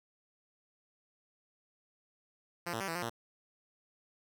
5% pulse tone with pitch steps, 173.1 / 113.1 / 194.2 / 165.1 / 176.4 / 116.6 Hz, F3 / A2 / G3 / E3 / F3 / A#2, -15 / +48 / -16 / +3 / +18 / +1 cents, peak -24 dBFS, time 2.66-3.098 s, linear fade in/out 10 ms, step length 73 ms, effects none

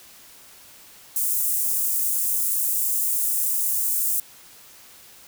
white high-pass noise, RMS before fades -23 dBFS, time 1.16-4.2 s, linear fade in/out 2 ms, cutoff 8000 Hz, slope 24 dB/octave, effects white hiss -48 dBFS RMS until 5.27 s

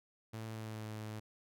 sawtooth tone with pitch glide, 111.1 to 108.19 Hz, A2 to A2, +17 to -29 cents, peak -38 dBFS, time 0.33-1.2 s, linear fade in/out 10 ms, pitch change -46 cents, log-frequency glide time 0.46-0.9 s, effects none

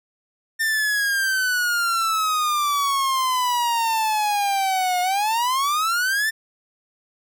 45% pulse exponential two-way sweep, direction down then up, 1807 to 716 to 1807 Hz, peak -19 dBFS, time 0.59-6.31 s, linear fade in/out 20 ms, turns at 5.01 s, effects none

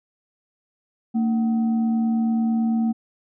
sine tone with frequency modulation, 227 Hz, A#3, 46 cents flat, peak -18 dBFS, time 1.14-2.93 s, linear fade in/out 20 ms, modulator 523 Hz, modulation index 0.29, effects none

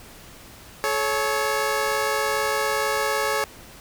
15% pulse tone pair together, 430.2 / 554.4 Hz, A4 / C#5, -39 / 0 cents, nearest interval major third, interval 439 cents, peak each -18 dBFS, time 0.84-3.44 s, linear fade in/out 0 ms, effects pink hiss -45 dBFS RMS until 3.8 s

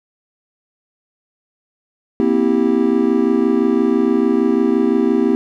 triangle chord, C dominant seventh, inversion third, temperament just, 235.5 / 261.6 / 327 / 392.4 Hz, Bb3 / C4 / E4 / G4, +18 / 0 / -14 / +2 cents, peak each -16 dBFS, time 2.2-5.35 s, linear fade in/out 0 ms, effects none

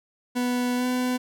40% pulse tone with pitch glide, 246.9 to 250.9 Hz, B3 to B3, 0 to +28 cents, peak -22 dBFS, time 0.35-1.18 s, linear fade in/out 20 ms, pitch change +28 cents, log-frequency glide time 0.76-0.86 s, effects none

